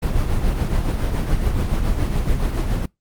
brown noise with tremolo, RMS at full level -17 dBFS, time 0.02-2.86 s, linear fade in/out 10 ms, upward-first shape triangle, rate 7.1 Hz, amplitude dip 50%, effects noise-tail reverb RT60 0.2 s tail -26 dB re dry + Opus 24 kbps

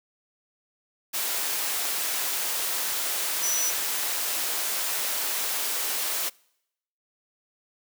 sine tone in noise, 5920 Hz, F#8, in tune, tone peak -25 dBFS, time 3.42-3.71 s, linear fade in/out 20 ms, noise white, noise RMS -28 dBFS, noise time 1.13-6.3 s, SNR 0 dB, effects noise-tail reverb RT60 0.8 s tail -26 dB re dry + high-pass 400 Hz 12 dB/octave

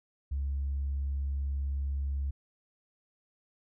sine tone, 69.3 Hz, C#2, in tune, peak -28 dBFS, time 0.31-2.31 s, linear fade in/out 10 ms, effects tanh soft clip ceiling -26 dBFS

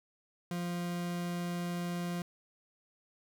40% pulse tone, 174.61 Hz, F3, in tune, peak -33 dBFS, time 0.51-2.22 s, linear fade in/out 2 ms, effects none

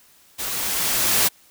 white noise with level ramp, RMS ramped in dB -28 to -17 dBFS, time 0.38-1.29 s, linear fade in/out 20 ms, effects white hiss -54 dBFS RMS until 1.5 s

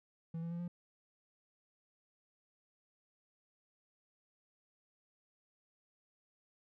triangle tone with pitch steps, 164.6 / 167.86 / 171.19 / 174.59 Hz, E3 / E3 / F3 / F3, -2 / +32 / -34 / 0 cents, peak -36 dBFS, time 0.34-0.68 s, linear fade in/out 5 ms, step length 85 ms, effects none

